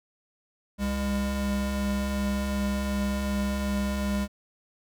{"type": "tone pair together", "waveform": "square", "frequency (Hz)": [66.61, 202.5], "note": ["C2", "G#3"], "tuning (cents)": [32, -43], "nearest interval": "octave + perfect fifth", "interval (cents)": 1925, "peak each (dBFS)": [-31, -28], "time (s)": [0.78, 4.28], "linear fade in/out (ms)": 50, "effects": []}